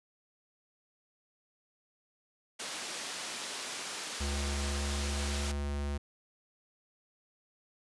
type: band-pass noise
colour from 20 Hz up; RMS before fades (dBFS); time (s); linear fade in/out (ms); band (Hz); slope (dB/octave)
white; -40; 2.59-5.52; 10; 230 to 6900; 12
type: tone with pitch glide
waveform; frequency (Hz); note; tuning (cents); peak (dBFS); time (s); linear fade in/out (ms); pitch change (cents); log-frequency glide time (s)
square; 71 to 71.49; C#2 to D2; +42 to -46; -33; 4.2-5.98; 10; +12; 4.54-5.38
effects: resampled to 24000 Hz